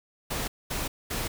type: noise bursts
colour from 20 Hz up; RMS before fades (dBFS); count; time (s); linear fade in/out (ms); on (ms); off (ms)
pink; -31; 3; 0.3-1.28; 10; 180; 220
effects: none